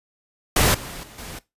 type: noise with level steps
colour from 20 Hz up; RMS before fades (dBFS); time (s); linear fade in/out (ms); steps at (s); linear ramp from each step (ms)
pink; -17 / -35 / -44 / -36; 0.56-1.39; 5; 0.74 / 1.03 / 1.18; 5
effects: noise-tail reverb RT60 0.2 s tail -18 dB re dry + resampled to 32000 Hz